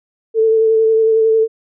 sine tone with vibrato, 444.3 Hz, A4, 17 cents sharp, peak -9 dBFS, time 0.34-1.48 s, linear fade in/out 50 ms, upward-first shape sine, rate 11 Hz, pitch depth 19 cents each way, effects none

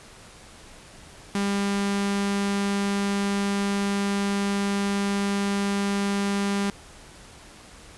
sawtooth tone with notch filter, 200 Hz, G3, 35 cents sharp, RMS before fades -25 dBFS, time 1.35-6.7 s, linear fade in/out 0 ms, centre 540 Hz, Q 2, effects pink hiss -47 dBFS RMS until 7.97 s + resampled to 24000 Hz

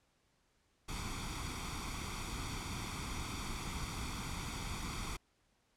pink noise with comb filter, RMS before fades -41 dBFS, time 0.88-5.17 s, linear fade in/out 10 ms, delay 0.87 ms, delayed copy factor +0.7, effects pink hiss -75 dBFS RMS until 5.76 s + low-pass 9000 Hz 12 dB/octave

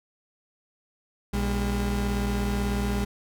35% pulse tone pair together, 59.94 / 201.6 Hz, A#1 / G3, +49 / +49 cents, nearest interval octave + major sixth, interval 2100 cents, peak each -25 / -26 dBFS, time 1.33-3.05 s, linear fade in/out 10 ms, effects none

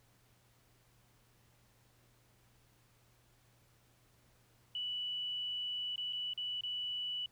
sine tone with dropouts, 2960 Hz, F#7, in tune, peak -36 dBFS, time 4.75-7.26 s, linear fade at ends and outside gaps 2 ms, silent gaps 5.959-5.979 / 6.126-6.131 / 6.335-6.376 / 6.609-6.635 s, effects added 119 Hz sine -70 dBFS peak until 7.31 s + pink hiss -70 dBFS RMS until 7.31 s

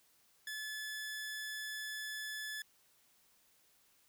sawtooth tone, 1725 Hz, A6, 35 cents flat, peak -37 dBFS, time 0.47-2.62 s, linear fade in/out 2 ms, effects white hiss -70 dBFS RMS until 4.08 s

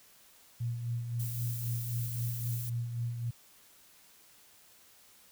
sine tone with tremolo, 118.5 Hz, A#2, 29 cents sharp, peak -30 dBFS, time 0.6-3.31 s, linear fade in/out 10 ms, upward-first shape sine, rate 3.8 Hz, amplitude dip 50%
violet noise, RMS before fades -42 dBFS, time 1.19-2.7 s, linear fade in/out 10 ms
effects white hiss -60 dBFS RMS until 5.31 s

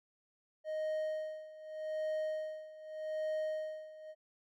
triangle tone with tremolo, 622.3 Hz, D#5, in tune, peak -31 dBFS, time 0.64-4.15 s, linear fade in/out 50 ms, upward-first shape sine, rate 0.83 Hz, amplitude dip 85%, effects none

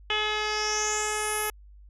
10% pulse tone with low-pass filter sweep, 425.4 Hz, G#4, 42 cents sharp, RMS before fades -28 dBFS, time 0.1-1.5 s, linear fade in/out 2 ms, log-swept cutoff 3200 to 12000 Hz, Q 6, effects added 50 Hz sine -47 dBFS peak until 1.89 s

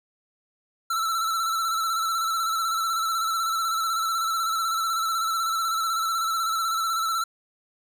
square tone with vibrato, 1331 Hz, E6, 16 cents sharp, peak -24 dBFS, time 0.9-7.24 s, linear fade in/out 5 ms, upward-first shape square, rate 16 Hz, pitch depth 33 cents each way, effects none

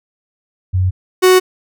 sine / 45% pulse tone pair in turn, 92.5 / 370 Hz, F#2 / F#4, 0 / 0 cents, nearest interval 2 octaves, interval 2400 cents, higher second, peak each -11 / -6 dBFS, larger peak second, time 0.73-0.91 / 1.22-1.4 s, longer neither, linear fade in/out 20 ms, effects none

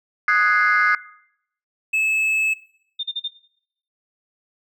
sine chord, Ab dominant seventh, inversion second, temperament equal, 1244.5 / 1480 / 1661.2 / 2093 Hz, Eb6 / Gb6 / Ab6 / C7, 0 / 0 / 0 / 0 cents, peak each -19 dBFS, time 0.28-0.95 s, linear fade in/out 2 ms
triangle tone, 2600 Hz, E7, 24 cents flat, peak -15 dBFS, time 1.93-2.54 s, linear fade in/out 10 ms
sine tone bursts, 3627 Hz, A#7, 48 cents flat, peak -22 dBFS, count 4, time 2.99-3.283 s, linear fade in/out 10 ms, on 44 ms, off 39 ms
effects noise-tail reverb RT60 0.7 s tail -19 dB re dry + tanh soft clip ceiling -8 dBFS

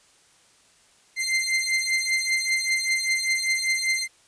sawtooth beating tone pair, 2084 / 2089.1 Hz, C7 / C7, -7 / -3 cents, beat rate 5.1 Hz, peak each -21 / -22 dBFS, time 1.16-4.08 s, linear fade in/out 50 ms, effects white hiss -58 dBFS RMS until 4.27 s + resampled to 22050 Hz

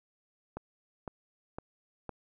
click train, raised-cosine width 1 ms, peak -24 dBFS, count 4, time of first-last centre 0.57-2.093 s, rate 1.97 Hz, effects none

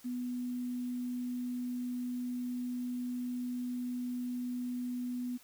sine tone with quantisation, 246.9 Hz, B3, in tune, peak -34 dBFS, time 0.04-5.38 s, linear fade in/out 20 ms, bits 10, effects white hiss -60 dBFS RMS until 5.43 s

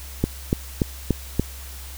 click train, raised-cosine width 3 ms, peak -5 dBFS, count 5, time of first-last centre 0.24-1.396 s, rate 3.46 Hz, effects added 66 Hz sine -36 dBFS peak until 1.97 s + white hiss -41 dBFS RMS until 1.97 s

